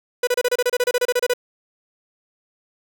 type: tone bursts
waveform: 45% pulse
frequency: 493.5 Hz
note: B4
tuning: 1 cent flat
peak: -16 dBFS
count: 16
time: 0.23-1.337 s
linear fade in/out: 5 ms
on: 42 ms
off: 29 ms
effects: 7-bit